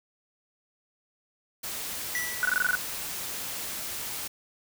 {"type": "noise", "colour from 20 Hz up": "white", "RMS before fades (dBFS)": -35, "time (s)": [1.63, 4.28], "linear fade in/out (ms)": 10}
{"type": "tone with exponential decay", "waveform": "square", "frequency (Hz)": 1958, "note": "B6", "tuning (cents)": -15, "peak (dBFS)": -27, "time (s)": [2.15, 2.8], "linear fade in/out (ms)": 0, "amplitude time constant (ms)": 140}
{"type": "tone bursts", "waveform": "sine", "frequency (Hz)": 1480, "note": "F#6", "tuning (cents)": 0, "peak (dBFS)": -21, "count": 8, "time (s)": [2.43, 2.752], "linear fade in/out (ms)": 0, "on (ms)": 21, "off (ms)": 22}
{"effects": []}